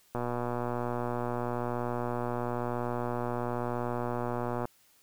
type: click train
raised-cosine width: 1 ms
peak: -19 dBFS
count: 546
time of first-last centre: 0.15-4.654 s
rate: 121 Hz
effects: white hiss -64 dBFS RMS until 5.02 s